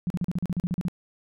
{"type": "tone bursts", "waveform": "sine", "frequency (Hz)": 177, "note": "F3", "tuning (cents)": 23, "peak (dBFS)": -23, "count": 12, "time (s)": [0.07, 0.883], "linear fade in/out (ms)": 0, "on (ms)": 32, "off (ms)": 39, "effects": []}